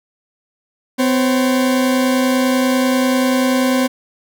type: tone pair together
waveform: 40% pulse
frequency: 254.4 / 539 Hz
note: C4 / C#5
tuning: -48 / -49 cents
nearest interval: octave + minor second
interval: 1299 cents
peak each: -13 / -19 dBFS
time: 0.98-3.88 s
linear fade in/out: 20 ms
effects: none